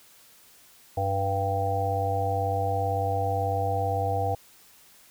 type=harmonic tone with a mistuned harmonic; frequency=98 Hz; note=G2; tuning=in tune; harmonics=1 / 3 / 5 / 7 / 8; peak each=-28 / -40 / -31 / -30 / -29 dBFS; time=0.97-4.35 s; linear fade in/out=5 ms; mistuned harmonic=1; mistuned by=-16 cents; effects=white hiss -55 dBFS RMS until 5.1 s